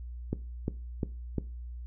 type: click train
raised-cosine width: 3 ms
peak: -16 dBFS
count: 4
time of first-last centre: 0.33-1.383 s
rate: 2.85 Hz
effects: noise-tail reverb RT60 0.3 s tail -18 dB re dry + added 60 Hz sine -38 dBFS peak until 1.86 s